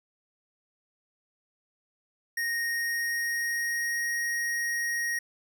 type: tone with pitch glide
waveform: square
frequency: 1862 to 1877.1 Hz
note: A#6 to A#6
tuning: -2 to +12 cents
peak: -28 dBFS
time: 2.37-5.19 s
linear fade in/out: 5 ms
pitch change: +14 cents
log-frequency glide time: 2.71-4.1 s
effects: none